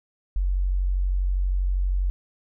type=tone; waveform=sine; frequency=46.25 Hz; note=F#1; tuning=in tune; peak=-20 dBFS; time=0.36-2.1 s; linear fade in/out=0 ms; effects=none